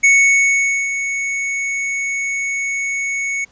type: tone with ADSR envelope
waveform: square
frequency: 2217 Hz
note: C#7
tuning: in tune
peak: -8 dBFS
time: 0.03-3.45 s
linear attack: 13 ms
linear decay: 840 ms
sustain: -11 dB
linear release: 11 ms
effects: pink hiss -53 dBFS RMS until 3.51 s + resampled to 16000 Hz